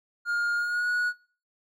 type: tone with pitch glide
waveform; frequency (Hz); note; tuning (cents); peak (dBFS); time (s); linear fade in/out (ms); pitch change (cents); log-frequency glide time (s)
triangle; 1416 to 1459.2; F6 to F#6; +23 to -24; -23; 0.25-1.13; 50; +53; 0.55-0.88
effects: noise-tail reverb RT60 0.4 s tail -18 dB re dry